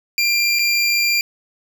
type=tone with dropouts; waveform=25% pulse; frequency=2382 Hz; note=D7; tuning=24 cents sharp; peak=-11 dBFS; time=0.18-1.21 s; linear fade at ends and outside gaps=1 ms; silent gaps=0.588-0.592 s; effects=none